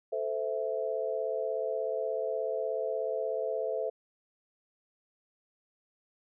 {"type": "chord", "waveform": "sine", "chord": "A minor", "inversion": "none", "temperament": "equal with one note detuned", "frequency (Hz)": [440, 516.6, 659.3], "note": ["A4", "C5", "E5"], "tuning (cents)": [0, -22, 0], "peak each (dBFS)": -34, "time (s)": [0.12, 3.9], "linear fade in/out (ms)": 10, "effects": []}